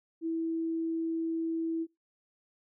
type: tone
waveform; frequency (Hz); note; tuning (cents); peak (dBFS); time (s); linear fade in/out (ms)
sine; 327.5; E4; -11; -29; 0.21-1.87; 50
effects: noise-tail reverb RT60 0.2 s tail -22 dB re dry